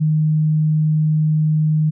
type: tone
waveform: sine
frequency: 154.7 Hz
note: D#3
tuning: 10 cents flat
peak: -13 dBFS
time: 0-1.91 s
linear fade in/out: 20 ms
effects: none